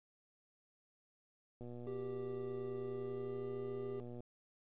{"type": "click train", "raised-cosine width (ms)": 2, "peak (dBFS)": -37, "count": 315, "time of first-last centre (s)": [1.61, 4.205], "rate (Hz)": 121}
{"type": "tone with pitch glide", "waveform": "triangle", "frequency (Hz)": [392, 396.8], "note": ["G4", "G4"], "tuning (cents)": [0, 21], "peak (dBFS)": -39, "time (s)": [1.87, 4], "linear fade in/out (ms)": 0, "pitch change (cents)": 21, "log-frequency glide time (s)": [2.71, 3.43]}
{"effects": ["resampled to 8000 Hz", "12-bit"]}